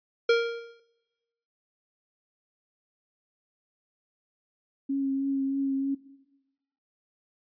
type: tone with exponential decay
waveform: square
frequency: 466.2 Hz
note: A#4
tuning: in tune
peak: -17 dBFS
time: 0.29-0.8 s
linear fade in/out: 5 ms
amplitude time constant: 110 ms
type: tone with vibrato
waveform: sine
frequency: 272.6 Hz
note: C#4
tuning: 29 cents flat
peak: -25 dBFS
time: 4.89-5.95 s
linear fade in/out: 10 ms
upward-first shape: triangle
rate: 3.2 Hz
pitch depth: 22 cents each way
effects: noise-tail reverb RT60 1.0 s tail -17 dB re dry + resampled to 11025 Hz